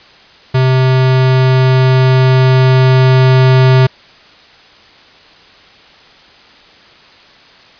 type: tone with level ramp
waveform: square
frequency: 130 Hz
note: C3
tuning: 11 cents flat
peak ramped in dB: -8 to -5 dBFS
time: 0.54-3.87 s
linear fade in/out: 10 ms
effects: white hiss -41 dBFS RMS until 7.79 s + resampled to 11025 Hz